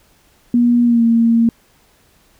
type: tone with pitch glide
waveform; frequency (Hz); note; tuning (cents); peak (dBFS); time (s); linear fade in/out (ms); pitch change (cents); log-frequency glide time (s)
sine; 240 to 230.5; B3 to A#3; -49 to -19; -9; 0.54-1.49; 2; -70; 0.84-1.03
effects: pink hiss -54 dBFS RMS until 2.39 s